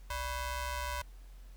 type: ring-modulated tone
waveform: sawtooth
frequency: 523.3 Hz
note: C5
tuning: in tune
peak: -28 dBFS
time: 0.1-1.02 s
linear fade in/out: 5 ms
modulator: 460 Hz
effects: added 44 Hz sine -48 dBFS peak until 1.56 s + pink hiss -65 dBFS RMS until 1.56 s